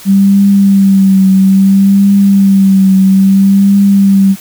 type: tone with vibrato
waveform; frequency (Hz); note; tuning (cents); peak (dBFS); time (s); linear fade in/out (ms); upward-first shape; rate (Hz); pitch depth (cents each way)
sine; 195; G3; -9; -3; 0.05-4.36; 50; triangle; 0.6; 41
effects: white hiss -32 dBFS RMS until 4.4 s